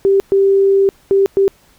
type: tone bursts at uneven times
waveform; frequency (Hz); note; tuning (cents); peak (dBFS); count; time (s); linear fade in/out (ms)
sine; 392; G4; 0; -8; 4; 0.05-0.2 / 0.32-0.89 / 1.11-1.26 / 1.37-1.48; 0
effects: pink hiss -51 dBFS RMS until 1.78 s